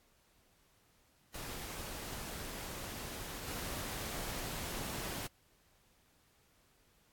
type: noise with level steps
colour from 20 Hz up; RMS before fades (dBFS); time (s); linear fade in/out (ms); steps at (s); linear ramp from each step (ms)
pink; -44 / -41; 1.34-5.27; 5; 3.47; 10
effects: pink hiss -70 dBFS RMS until 7.12 s + AAC 64 kbps